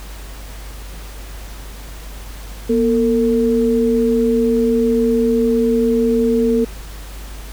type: tone pair together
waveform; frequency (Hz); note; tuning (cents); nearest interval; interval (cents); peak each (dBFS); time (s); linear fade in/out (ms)
sine; 239.5 / 452.6; A#3 / A4; +47 / +49; major seventh; 1102; -15; 2.69-6.65; 10
effects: added 50 Hz sine -30 dBFS peak until 7.52 s + pink hiss -38 dBFS RMS until 7.52 s